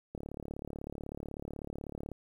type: click train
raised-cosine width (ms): 2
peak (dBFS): -27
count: 72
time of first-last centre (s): 0.15-2.117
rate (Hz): 36.1
effects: 10-bit